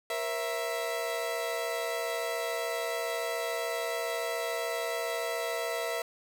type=tone cluster; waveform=35% pulse; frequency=472 / 539 / 662 / 1991 Hz; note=A#4 / C#5 / E5 / B6; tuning=+22 / -49 / +7 / +14 cents; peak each=-34 / -39 / -32 / -38 dBFS; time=0.1-6.02 s; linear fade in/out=2 ms; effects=10-bit